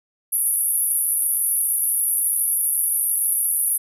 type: band-pass noise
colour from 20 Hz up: pink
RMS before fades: -21 dBFS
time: 0.32-3.78 s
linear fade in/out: 10 ms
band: 10000 to 12000 Hz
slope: 96 dB/octave
effects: none